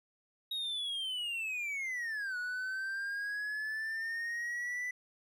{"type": "linear two-way sweep", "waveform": "triangle", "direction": "down then up", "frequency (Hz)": [3800, 1458, 1993], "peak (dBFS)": -33, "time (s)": [0.51, 4.91], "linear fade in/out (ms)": 5, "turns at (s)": 2.37, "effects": []}